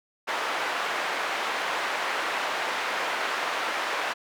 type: band-pass noise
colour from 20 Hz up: white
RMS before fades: -29 dBFS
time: 0.27-4.14 s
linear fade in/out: 20 ms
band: 550 to 1800 Hz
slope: 12 dB/octave
effects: none